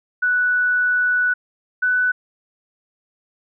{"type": "tone pair in turn", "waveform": "sine", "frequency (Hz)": [1480, 1493.7], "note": ["F#6", "F#6"], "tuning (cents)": [0, 16], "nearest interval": "unison", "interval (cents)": 16, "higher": "second", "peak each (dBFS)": -15, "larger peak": "neither", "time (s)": [[0.22, 1.34], [1.82, 2.12]], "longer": "first", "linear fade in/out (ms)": 10, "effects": []}